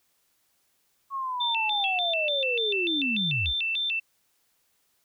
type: linear sweep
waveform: sine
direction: down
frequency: 1108.7 to 49.88 Hz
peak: -28 dBFS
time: 1.1-3.54 s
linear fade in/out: 50 ms
type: tone with vibrato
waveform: sine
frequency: 3083 Hz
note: G7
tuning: 29 cents flat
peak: -25 dBFS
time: 1.4-4 s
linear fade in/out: 10 ms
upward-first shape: square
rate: 3.4 Hz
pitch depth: 250 cents each way
type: tone with exponential decay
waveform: sine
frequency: 3322 Hz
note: G#7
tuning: in tune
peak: -25 dBFS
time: 1.84-1.97 s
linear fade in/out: 5 ms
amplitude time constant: 28 ms
effects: white hiss -70 dBFS RMS until 5.04 s